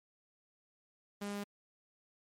sawtooth tone, 203.1 Hz, G#3, 38 cents flat, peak -34 dBFS, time 1.21-1.44 s, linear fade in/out 10 ms, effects MP3 64 kbps

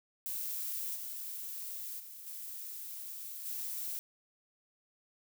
violet noise with level steps, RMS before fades -38 / -42 / -49 / -44 / -39 dBFS, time 0.26-3.99 s, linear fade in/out 0 ms, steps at 0.95 / 1.99 / 2.26 / 3.45 s, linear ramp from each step 10 ms, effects none

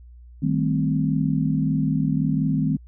sine chord, A half-diminished seventh, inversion second, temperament equal, 155.56 / 196 / 220 / 261.6 Hz, Eb3 / G3 / A3 / C4, 0 / 0 / 0 / 0 cents, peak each -22 / -27 / -27 / -24 dBFS, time 0.42-2.77 s, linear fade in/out 10 ms, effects added 60 Hz sine -42 dBFS peak until 2.87 s

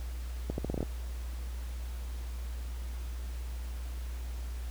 accelerating click train, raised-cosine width 2 ms, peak -19 dBFS, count 8, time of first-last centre 0.5-0.829 s, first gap 81 ms, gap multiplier 0.81, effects added 60 Hz sine -35 dBFS peak until 4.7 s + pink hiss -52 dBFS RMS until 4.7 s

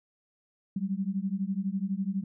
sine beating tone pair, 188.1 / 200.1 Hz, F#3 / G3, +29 / +36 cents, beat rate 12 Hz, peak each -31 dBFS, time 0.76-2.24 s, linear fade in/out 5 ms, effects none

